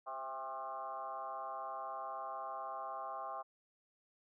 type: tone with frequency modulation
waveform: sine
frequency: 932.3 Hz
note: A#5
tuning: in tune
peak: -40 dBFS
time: 0.06-3.43 s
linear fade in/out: 20 ms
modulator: 136 Hz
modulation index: 2.3
effects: none